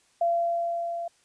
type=tone with level ramp; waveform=sine; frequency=683 Hz; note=F5; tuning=39 cents flat; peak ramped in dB=-20 to -30 dBFS; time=0.21-1.08 s; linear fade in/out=5 ms; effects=white hiss -64 dBFS RMS until 1.24 s + resampled to 22050 Hz